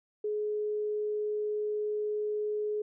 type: tone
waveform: sine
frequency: 421.7 Hz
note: G#4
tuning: 26 cents sharp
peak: -29 dBFS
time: 0.24-2.82 s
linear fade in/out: 5 ms
effects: none